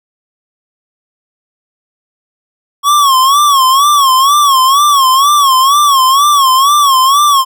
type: tone with vibrato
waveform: square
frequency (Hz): 1106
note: C#6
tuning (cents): -4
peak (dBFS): -6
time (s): 2.83-7.45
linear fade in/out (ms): 50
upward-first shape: sine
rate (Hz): 2.1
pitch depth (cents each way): 120
effects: none